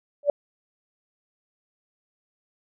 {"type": "tone with exponential growth", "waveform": "sine", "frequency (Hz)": 578, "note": "D5", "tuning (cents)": -28, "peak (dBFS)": -11, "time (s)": [0.23, 0.3], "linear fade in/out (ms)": 2, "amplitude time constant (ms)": 15, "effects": []}